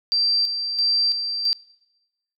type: tone with tremolo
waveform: sine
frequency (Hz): 4699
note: D8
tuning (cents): 0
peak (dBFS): -17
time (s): 0.12-1.53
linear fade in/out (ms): 0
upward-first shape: square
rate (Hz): 1.5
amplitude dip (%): 55
effects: noise-tail reverb RT60 1.0 s tail -24 dB re dry